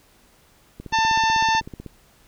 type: click train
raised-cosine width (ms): 3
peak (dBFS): -22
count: 18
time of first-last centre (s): 0.8-1.863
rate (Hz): 16
type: harmonic tone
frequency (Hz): 892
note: A5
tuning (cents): +23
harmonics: 1 / 2 / 3 / 4 / 5 / 6 / 7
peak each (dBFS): -18 / -24 / -28 / -30 / -32 / -34 / -35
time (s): 0.92-1.61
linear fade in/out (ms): 20
effects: pink hiss -56 dBFS RMS until 2.27 s